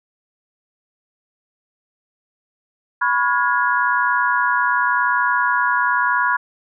sine chord, C# dominant seventh, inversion third, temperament equal with one note detuned, 987.8 / 1108.7 / 1431.2 / 1661.2 Hz, B5 / C#6 / E#6 / G#6, 0 / 0 / +42 / 0 cents, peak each -19 / -24 / -20 / -21 dBFS, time 3.01-6.37 s, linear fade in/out 10 ms, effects none

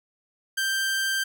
sawtooth tone, 1572 Hz, G6, 4 cents sharp, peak -20 dBFS, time 0.57-1.24 s, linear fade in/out 10 ms, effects none

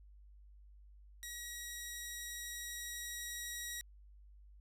10% pulse tone with level ramp, 1911 Hz, A#6, 43 cents sharp, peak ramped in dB -35 to -32 dBFS, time 1.23-3.81 s, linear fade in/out 0 ms, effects added 50 Hz sine -56 dBFS peak until 4.6 s

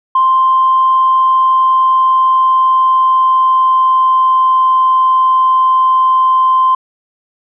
sine tone with pitch glide, 1046.5 to 1039.9 Hz, C6 to C6, 0 to -11 cents, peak -6 dBFS, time 0.15-6.75 s, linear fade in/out 5 ms, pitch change -11 cents, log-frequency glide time 0.76-4.81 s, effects tanh soft clip ceiling -2 dBFS

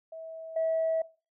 sine tone with level steps, 648 Hz, E5, 30 cents flat, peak -39 / -24 dBFS, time 0.12-1.02 s, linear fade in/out 5 ms, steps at 0.56 s, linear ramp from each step 5 ms, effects noise-tail reverb RT60 0.3 s tail -19 dB re dry + tanh soft clip ceiling -21 dBFS

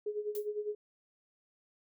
sine tone with tremolo, 419.2 Hz, G#4, 16 cents sharp, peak -31 dBFS, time 0.06-0.75 s, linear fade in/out 5 ms, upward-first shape sine, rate 9.9 Hz, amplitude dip 75%
violet noise with exponential decay, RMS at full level -40 dBFS, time 0.35-0.48 s, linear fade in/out 1 ms, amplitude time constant 27 ms
effects none

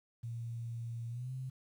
sine tone with pitch glide, 116.54 to 130.06 Hz, A#2 to C3, 0 to -10 cents, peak -38 dBFS, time 0.23-1.5 s, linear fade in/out 10 ms, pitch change +190 cents, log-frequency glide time 1.09-1.32 s, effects 11-bit

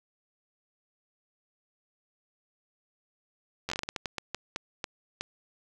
slowing click train, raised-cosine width 0.2 ms, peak -15 dBFS, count 15, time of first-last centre 3.69-5.21 s, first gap 11 ms, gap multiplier 1.31, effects none

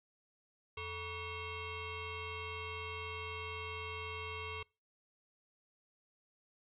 sine tone with frequency modulation, 1131 Hz, C#6, 34 cents sharp, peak -40 dBFS, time 0.77-4.63 s, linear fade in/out 5 ms, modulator 523 Hz, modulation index 3.8, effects noise-tail reverb RT60 0.3 s tail -25 dB re dry

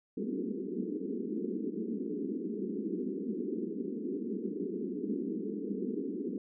pink band-pass noise, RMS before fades -36 dBFS, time 0.17-6.38 s, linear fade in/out 2 ms, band 190 to 440 Hz, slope 96 dB/octave, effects none

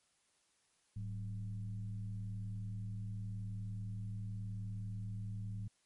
sine tone with frequency modulation, 105.7 Hz, G#2, 31 cents sharp, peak -39 dBFS, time 0.96-5.68 s, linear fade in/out 5 ms, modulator 80.9 Hz, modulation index 0.6, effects white hiss -75 dBFS RMS until 5.85 s + MP3 48 kbps

